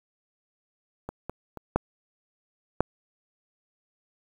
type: clicks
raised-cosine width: 1 ms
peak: -20 / -19 / -24 / -7 / -6 dBFS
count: 5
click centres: 1.09 / 1.296 / 1.573 / 1.76 / 2.806 s
effects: 8-bit